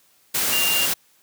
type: tone in noise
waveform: sine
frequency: 2794 Hz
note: F7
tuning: in tune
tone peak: -21 dBFS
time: 0.52-0.86 s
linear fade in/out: 10 ms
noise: white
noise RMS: -22 dBFS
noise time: 0.34-0.94 s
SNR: -2 dB
effects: white hiss -59 dBFS RMS until 1.22 s + high-pass 100 Hz 12 dB/octave